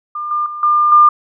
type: tone with level steps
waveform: sine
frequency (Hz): 1200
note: D6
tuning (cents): +37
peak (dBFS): -20 / -14 / -23 / -9 / -4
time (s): 0.15-1.09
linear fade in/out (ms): 5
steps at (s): 0.31 / 0.46 / 0.63 / 0.92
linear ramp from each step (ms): 2
effects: none